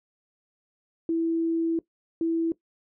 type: tone bursts at uneven times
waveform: sine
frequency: 329.8 Hz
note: E4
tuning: 1 cent sharp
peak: -22 dBFS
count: 2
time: 1.09-1.79 / 2.21-2.52 s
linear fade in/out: 2 ms
effects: noise-tail reverb RT60 0.1 s tail -18 dB re dry